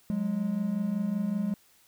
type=tone pair together; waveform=triangle; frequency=182.4 / 207.7 Hz; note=F#3 / G#3; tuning=-24 / 0 cents; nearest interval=major second; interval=224 cents; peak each=-30 / -26 dBFS; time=0.1-1.54 s; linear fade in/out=0 ms; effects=white hiss -62 dBFS RMS until 1.87 s